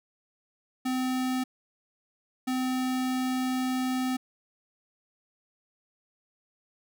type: tone bursts at uneven times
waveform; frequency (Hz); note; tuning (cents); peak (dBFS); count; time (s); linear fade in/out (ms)
square; 256.7; C4; -33; -27; 2; 0.85-1.44 / 2.47-4.17; 10
effects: none